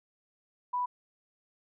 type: tone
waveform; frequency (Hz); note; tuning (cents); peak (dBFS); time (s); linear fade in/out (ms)
sine; 987.8; B5; 0; -28; 0.73-0.86; 10
effects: none